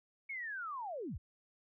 sine linear sweep, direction down, 2234 to 34.2 Hz, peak -39 dBFS, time 0.29-1.18 s, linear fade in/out 10 ms, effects none

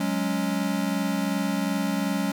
square chord, F# suspended second, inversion none, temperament equal, 185 / 207.7 / 277.2 Hz, F#3 / G#3 / C#4, 0 / 0 / 0 cents, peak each -29 dBFS, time 0-2.32 s, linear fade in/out 5 ms, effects none

